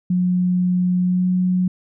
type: tone with pitch glide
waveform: sine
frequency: 180.5 to 182.49 Hz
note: F#3 to F#3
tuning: -43 to -24 cents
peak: -15 dBFS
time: 0.1-1.68 s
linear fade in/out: 5 ms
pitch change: +19 cents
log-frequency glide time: 1.02-1.28 s
effects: none